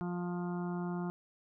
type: harmonic tone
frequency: 176.3 Hz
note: F3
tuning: 17 cents sharp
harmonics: 1 / 2 / 4 / 5 / 6 / 7 / 8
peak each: -35 / -41 / -47 / -49 / -51 / -52 / -53 dBFS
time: 0.01-1.1 s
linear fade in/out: 0 ms
effects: none